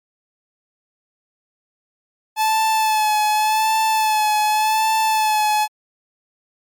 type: tone with vibrato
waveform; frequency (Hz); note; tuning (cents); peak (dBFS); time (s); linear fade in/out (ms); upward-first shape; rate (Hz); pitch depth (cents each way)
45% pulse; 865; A5; -30; -15; 2.36-5.68; 50; sine; 0.87; 32
effects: MP3 96 kbps